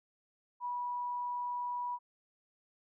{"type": "tone", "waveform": "sine", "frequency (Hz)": 976, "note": "B5", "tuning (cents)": -21, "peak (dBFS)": -34, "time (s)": [0.6, 1.99], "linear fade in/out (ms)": 50, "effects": []}